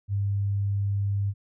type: tone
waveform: sine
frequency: 100 Hz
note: G2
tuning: 35 cents sharp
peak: -23 dBFS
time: 0.08-1.34 s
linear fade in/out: 50 ms
effects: none